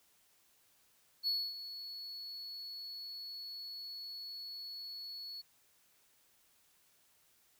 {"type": "tone with ADSR envelope", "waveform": "triangle", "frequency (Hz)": 4392, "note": "C#8", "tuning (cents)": -17, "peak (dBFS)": -29, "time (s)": [1.23, 5.42], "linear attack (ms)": 42, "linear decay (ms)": 260, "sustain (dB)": -13, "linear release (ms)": 18, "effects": ["white hiss -70 dBFS RMS until 7.59 s"]}